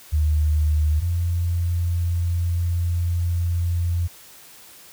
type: tone pair in turn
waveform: sine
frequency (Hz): 76.4 / 86.28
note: D#2 / F2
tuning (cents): -31 / -20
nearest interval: major second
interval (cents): 211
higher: second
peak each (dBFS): -16 / -19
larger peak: first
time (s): 0.12-1.01 / 1.01-4.08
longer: second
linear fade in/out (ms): 20
effects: white hiss -46 dBFS RMS until 4.92 s